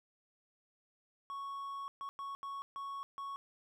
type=tone bursts at uneven times; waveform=triangle; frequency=1108.7 Hz; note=C#6; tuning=in tune; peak=-38 dBFS; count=6; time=1.3-1.88 / 2.01-2.09 / 2.19-2.35 / 2.43-2.62 / 2.76-3.03 / 3.18-3.36 s; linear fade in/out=0 ms; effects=none